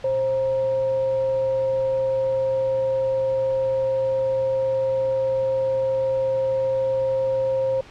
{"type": "tone with frequency modulation", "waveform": "sine", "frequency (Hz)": 530, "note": "C5", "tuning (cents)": 22, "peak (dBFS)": -19, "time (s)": [0.04, 7.81], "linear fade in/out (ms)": 5, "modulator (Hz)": 410, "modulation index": 0.23, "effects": ["pink hiss -45 dBFS RMS until 7.9 s", "low-pass 4000 Hz 12 dB/octave"]}